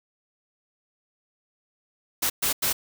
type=noise bursts at uneven times; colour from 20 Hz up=white; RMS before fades=-24 dBFS; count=3; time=2.22-2.3 / 2.42-2.53 / 2.62-2.73 s; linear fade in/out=10 ms; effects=none

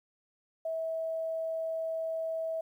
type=tone; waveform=sine; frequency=649 Hz; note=E5; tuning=27 cents flat; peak=-31 dBFS; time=0.65-2.61 s; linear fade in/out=5 ms; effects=11-bit

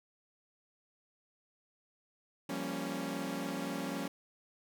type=chord; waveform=sawtooth; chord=G half-diminished seventh; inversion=third; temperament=equal with one note detuned; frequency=172.31 / 196 / 233.1 / 277.2 Hz; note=F3 / G3 / Bb3 / Db4; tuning=-23 / 0 / 0 / 0 cents; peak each=-39 / -38 / -39 / -35 dBFS; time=2.49-4.08 s; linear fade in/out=5 ms; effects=none

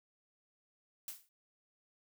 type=noise with exponential decay; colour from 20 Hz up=blue; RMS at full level=-40 dBFS; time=1.08-1.29 s; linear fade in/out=1 ms; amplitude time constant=45 ms; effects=none

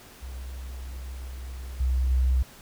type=tone with level steps; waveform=sine; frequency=64 Hz; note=C2; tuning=38 cents flat; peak=-34 / -21 / -19 dBFS; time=0.22-2.43 s; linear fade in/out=10 ms; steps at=1.8 / 2.1 s; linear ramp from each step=5 ms; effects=pink hiss -49 dBFS RMS until 2.61 s

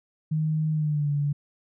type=tone with pitch glide; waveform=sine; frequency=155.8 to 144.53 Hz; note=D#3 to D3; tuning=+3 to -27 cents; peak=-22 dBFS; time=0.31-1.33 s; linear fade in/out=10 ms; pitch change=-130 cents; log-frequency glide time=0.72-1.11 s; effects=none

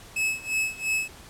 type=tone with tremolo; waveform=45% pulse; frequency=2589 Hz; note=E7; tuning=32 cents flat; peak=-22 dBFS; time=0.16-1.08 s; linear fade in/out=5 ms; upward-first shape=sine; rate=2.9 Hz; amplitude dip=90%; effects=pink hiss -47 dBFS RMS until 1.29 s + low-pass 12000 Hz 12 dB/octave

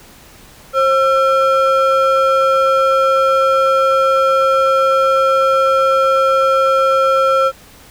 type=ring-modulated tone; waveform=triangle; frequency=940 Hz; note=A#5; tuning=14 cents sharp; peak=-5 dBFS; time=0.73-7.52 s; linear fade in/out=50 ms; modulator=406 Hz; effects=pink hiss -42 dBFS RMS until 7.9 s

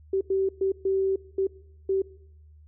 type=tone bursts at uneven times; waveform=sine; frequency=385.6 Hz; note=G4; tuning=28 cents flat; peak=-21 dBFS; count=6; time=0.13-0.21 / 0.3-0.49 / 0.61-0.72 / 0.85-1.16 / 1.38-1.47 / 1.89-2.02 s; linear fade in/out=5 ms; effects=noise-tail reverb RT60 0.9 s tail -22 dB re dry + added 76 Hz sine -49 dBFS peak until 2.67 s

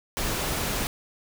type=noise; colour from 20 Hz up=pink; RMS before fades=-28 dBFS; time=0.17-0.87 s; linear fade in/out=0 ms; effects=none

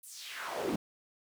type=noise with high-pass filter sweep; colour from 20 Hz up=brown; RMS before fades=-38 dBFS; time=0.03-0.76 s; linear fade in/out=5 ms; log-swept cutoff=11000 to 220 Hz; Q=2.3; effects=none

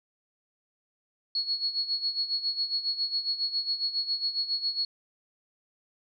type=tone with tremolo; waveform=sine; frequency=4350 Hz; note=C#8; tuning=33 cents flat; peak=-24 dBFS; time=1.35-4.85 s; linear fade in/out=2 ms; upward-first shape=sine; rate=7.3 Hz; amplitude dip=75%; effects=none

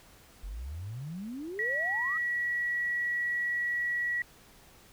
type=exponential sweep; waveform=sine; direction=up; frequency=42.97 to 1318.5 Hz; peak=-36 dBFS; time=0.43-2.18 s; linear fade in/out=10 ms
type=tone; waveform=sine; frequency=1929 Hz; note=B6; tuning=41 cents flat; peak=-28 dBFS; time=1.59-4.22 s; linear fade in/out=2 ms
effects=pink hiss -57 dBFS RMS until 4.92 s

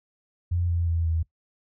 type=tone with pitch steps; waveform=sine; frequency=87.31 / 85.32 / 83.37 / 81.46 Hz; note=F2 / F2 / E2 / E2; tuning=0 / -40 / +20 / -20 cents; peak=-22 dBFS; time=0.51-1.23 s; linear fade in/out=10 ms; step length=180 ms; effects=noise-tail reverb RT60 0.1 s tail -19 dB re dry

